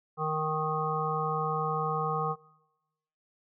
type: harmonic tone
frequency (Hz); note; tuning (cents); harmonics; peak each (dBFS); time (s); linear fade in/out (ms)
155.56; D#3; 0; 1 / 3 / 5 / 7 / 8; -34 / -34 / -34 / -34 / -34; 0.17-2.36; 50
effects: noise-tail reverb RT60 1.0 s tail -23 dB re dry